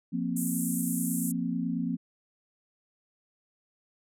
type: chord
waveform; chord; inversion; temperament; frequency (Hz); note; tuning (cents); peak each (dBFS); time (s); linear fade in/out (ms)
sine; F suspended fourth; none; just; 174.61 / 232.8 / 261.9; F3 / Bb3 / C4; 0 / -2 / +2; -32; 0.12-1.97; 20
type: band-pass noise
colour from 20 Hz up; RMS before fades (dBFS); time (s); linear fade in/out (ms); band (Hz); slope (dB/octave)
pink; -36; 0.36-1.32; 10; 7700 to 13000; 48
effects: none